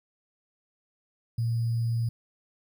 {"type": "tone with sample-and-hold", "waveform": "sine", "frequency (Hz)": 115.9, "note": "A#2", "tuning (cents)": -10, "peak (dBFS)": -24, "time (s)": [1.38, 2.09], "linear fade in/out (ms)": 5, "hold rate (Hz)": 4900, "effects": []}